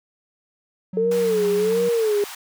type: tone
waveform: triangle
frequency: 185 Hz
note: F#3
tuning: in tune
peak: -26 dBFS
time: 0.93-1.89 s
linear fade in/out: 5 ms
type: tone with vibrato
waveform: sine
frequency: 440 Hz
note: A4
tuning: in tune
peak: -17 dBFS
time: 0.97-2.24 s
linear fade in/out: 2 ms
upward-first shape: sine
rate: 1.4 Hz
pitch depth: 130 cents each way
type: high-pass noise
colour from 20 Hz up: pink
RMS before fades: -36 dBFS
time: 1.11-2.35 s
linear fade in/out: 5 ms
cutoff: 760 Hz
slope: 48 dB/octave
effects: none